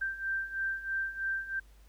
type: beating tone pair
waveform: sine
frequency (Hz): 1568 / 1571.1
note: G6 / G6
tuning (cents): 0 / +3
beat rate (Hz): 3.1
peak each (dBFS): -37 / -33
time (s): 0.01-1.6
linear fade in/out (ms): 10
effects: added 50 Hz sine -54 dBFS peak until 1.88 s + pink hiss -66 dBFS RMS until 1.88 s